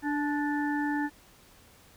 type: harmonic tone with a mistuned harmonic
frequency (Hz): 293.7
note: D4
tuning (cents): 0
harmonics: 1 / 3 / 5 / 6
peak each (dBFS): -28 / -34 / -42 / -35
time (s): 0.02-1.1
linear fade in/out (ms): 50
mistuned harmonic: 3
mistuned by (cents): -31
effects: pink hiss -57 dBFS RMS until 1.96 s

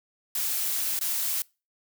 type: noise with dropouts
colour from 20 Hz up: blue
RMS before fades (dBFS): -28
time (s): 0.35-1.42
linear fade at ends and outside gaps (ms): 2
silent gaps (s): 0.991-1.011
effects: noise-tail reverb RT60 0.3 s tail -25 dB re dry

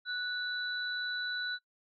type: tone pair together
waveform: sine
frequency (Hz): 1480 / 3962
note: F#6 / B7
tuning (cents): 0 / +5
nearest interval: octave + perfect fourth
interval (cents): 1705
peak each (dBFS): -34 / -38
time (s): 0.05-1.59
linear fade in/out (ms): 50
effects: noise-tail reverb RT60 0.1 s tail -22 dB re dry

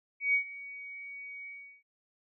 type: tone with ADSR envelope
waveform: sine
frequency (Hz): 2251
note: C#7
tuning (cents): +26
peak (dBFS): -22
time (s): 0.2-1.83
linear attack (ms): 140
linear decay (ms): 95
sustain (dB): -19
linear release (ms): 360
effects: none

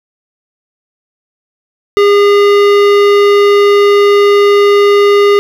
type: tone with hard clipping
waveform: sine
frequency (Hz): 406.6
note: G#4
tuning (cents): -37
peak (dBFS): -6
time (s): 1.97-5.39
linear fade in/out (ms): 0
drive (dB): 16
effects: none

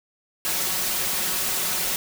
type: noise with comb filter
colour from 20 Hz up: white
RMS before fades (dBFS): -25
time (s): 0.45-1.96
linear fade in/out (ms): 0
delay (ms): 5.4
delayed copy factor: +0.7
effects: none

